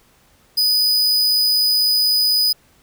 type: tone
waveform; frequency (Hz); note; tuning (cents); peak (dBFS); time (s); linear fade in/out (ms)
45% pulse; 4978; D#8; 0; -13; 0.57-2.53; 10
effects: pink hiss -55 dBFS RMS until 2.82 s